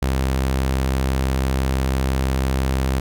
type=tone; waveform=sawtooth; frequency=66 Hz; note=C2; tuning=16 cents sharp; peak=-14 dBFS; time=0.02-3 s; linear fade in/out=5 ms; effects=none